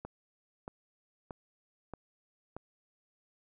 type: click train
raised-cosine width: 1 ms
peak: -27 dBFS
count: 5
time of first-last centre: 0.05-2.566 s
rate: 1.59 Hz
effects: none